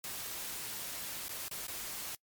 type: noise with dropouts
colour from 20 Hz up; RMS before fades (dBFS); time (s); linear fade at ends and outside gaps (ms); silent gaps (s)
white; -41; 0.04-2.15; 1; 1.283-1.292 / 1.483-1.512 / 1.668-1.681
effects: noise-tail reverb RT60 0.1 s tail -25 dB re dry + MP3 96 kbps